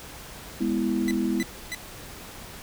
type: chord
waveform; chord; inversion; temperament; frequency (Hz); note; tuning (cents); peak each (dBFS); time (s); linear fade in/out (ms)
sine; E major; first; just; 206 / 247.2 / 329.6; G#3 / B3 / E4; -14 / +2 / 0; -27; 0.6-1.43; 10
type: tone bursts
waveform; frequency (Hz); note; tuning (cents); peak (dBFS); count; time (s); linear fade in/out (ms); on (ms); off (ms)
sawtooth; 2000; B6; +21; -26; 3; 1.08-1.747; 0; 29; 290
effects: pink hiss -42 dBFS RMS until 2.62 s